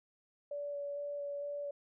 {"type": "tone with vibrato", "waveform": "sine", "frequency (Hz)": 574, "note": "D5", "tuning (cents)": -40, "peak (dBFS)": -37, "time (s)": [0.51, 1.71], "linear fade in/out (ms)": 5, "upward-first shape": "square", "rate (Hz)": 2.2, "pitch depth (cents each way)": 9, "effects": []}